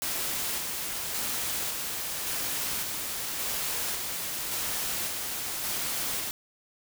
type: noise with tremolo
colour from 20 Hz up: white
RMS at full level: -31 dBFS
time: 0.02-6.31 s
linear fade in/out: 0 ms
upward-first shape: square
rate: 0.89 Hz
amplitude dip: 25%
effects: none